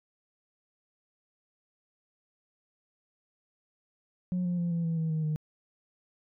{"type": "tone with pitch steps", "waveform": "sine", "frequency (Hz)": [180.7, 176.57, 172.54, 168.6, 164.75, 160.99, 157.31, 153.72], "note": ["F#3", "F3", "F3", "E3", "E3", "E3", "D#3", "D#3"], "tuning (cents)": [-41, 19, -21, 39, -1, -41, 19, -21], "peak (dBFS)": -25, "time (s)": [4.32, 5.36], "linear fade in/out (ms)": 0, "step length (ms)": 130, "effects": ["tanh soft clip ceiling -25 dBFS"]}